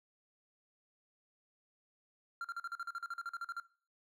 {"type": "tone bursts", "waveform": "triangle", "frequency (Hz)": 1380, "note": "F6", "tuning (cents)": -21, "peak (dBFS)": -35, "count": 16, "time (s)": [2.41, 3.6], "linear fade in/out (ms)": 2, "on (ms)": 35, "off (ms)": 42, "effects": ["noise-tail reverb RT60 0.4 s tail -18 dB re dry"]}